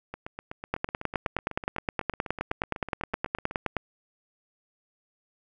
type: two click trains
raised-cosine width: 0.5 ms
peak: -11 / -21 dBFS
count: 30 / 28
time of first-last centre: 0.74-3.767 / 0.14-3.511 s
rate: 9.58 / 8.01 Hz
effects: none